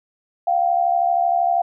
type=tone pair together; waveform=sine; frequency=698.5 / 771.3 Hz; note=F5 / G5; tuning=0 / -28 cents; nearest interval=major second; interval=172 cents; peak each=-17 / -20 dBFS; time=0.47-1.62 s; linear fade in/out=5 ms; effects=none